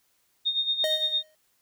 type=tone with tremolo; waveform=sine; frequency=3683 Hz; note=A#7; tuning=22 cents flat; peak=-21 dBFS; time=0.45-1.23 s; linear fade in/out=20 ms; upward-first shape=sine; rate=8.8 Hz; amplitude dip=70%
type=tone with exponential decay; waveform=square; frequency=622.3 Hz; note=D#5; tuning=in tune; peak=-24 dBFS; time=0.84-1.35 s; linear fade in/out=1 ms; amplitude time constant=110 ms
effects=white hiss -69 dBFS RMS until 1.61 s